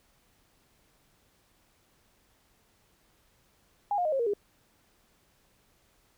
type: tone with pitch steps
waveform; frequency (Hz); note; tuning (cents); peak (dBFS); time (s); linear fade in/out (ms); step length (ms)
sine; 817 / 711.2 / 619.2 / 539 / 469.2 / 408.5; G#5 / F5 / D#5 / C#5 / A#4 / G#4; -29 / +31 / -9 / -49 / +11 / -29; -25; 3.91-4.336; 2; 71
effects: pink hiss -67 dBFS RMS until 6.17 s